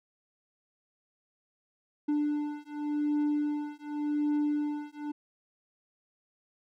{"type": "beating tone pair", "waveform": "triangle", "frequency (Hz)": [295.3, 296.18], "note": ["D4", "D4"], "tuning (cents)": [10, 15], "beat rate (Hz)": 0.88, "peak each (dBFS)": -29, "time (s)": [2.08, 5.12], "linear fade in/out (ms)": 10, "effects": []}